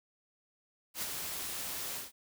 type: noise with ADSR envelope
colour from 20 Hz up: white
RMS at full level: -35 dBFS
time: 0.94-2.12 s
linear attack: 80 ms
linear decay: 33 ms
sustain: -4 dB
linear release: 150 ms
effects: none